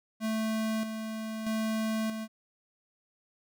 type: tone with tremolo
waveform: square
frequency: 220 Hz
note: A3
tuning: in tune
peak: -29 dBFS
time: 0.2-2.28 s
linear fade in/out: 50 ms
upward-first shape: square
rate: 0.79 Hz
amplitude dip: 50%
effects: none